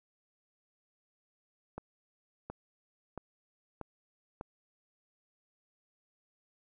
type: accelerating click train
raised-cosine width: 1 ms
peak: -26 dBFS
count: 5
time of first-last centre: 1.78-4.411 s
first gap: 720 ms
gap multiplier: 0.94
effects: none